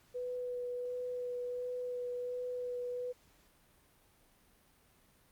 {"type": "tone with vibrato", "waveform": "sine", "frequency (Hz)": 493.9, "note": "B4", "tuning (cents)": 0, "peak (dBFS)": -36, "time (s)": [0.14, 3.13], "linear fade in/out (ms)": 20, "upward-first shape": "sine", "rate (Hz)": 1.4, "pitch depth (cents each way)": 11, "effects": ["pink hiss -67 dBFS RMS until 5.31 s", "Opus 48 kbps"]}